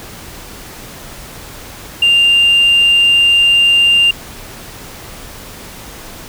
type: tone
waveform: sine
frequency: 2794 Hz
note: F7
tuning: in tune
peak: -5 dBFS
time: 2.02-4.11 s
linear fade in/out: 5 ms
effects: tanh soft clip ceiling -4 dBFS + pink hiss -32 dBFS RMS until 6.28 s